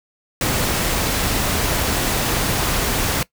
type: noise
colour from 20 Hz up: pink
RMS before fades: -20 dBFS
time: 0.41-3.23 s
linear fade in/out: 2 ms
effects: noise-tail reverb RT60 0.1 s tail -20 dB re dry